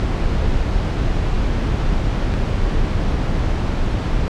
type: noise with dropouts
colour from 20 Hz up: brown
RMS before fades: -18 dBFS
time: 0-4.28 s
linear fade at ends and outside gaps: 0 ms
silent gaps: 2.334-2.339 s
effects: low-pass 5000 Hz 12 dB/octave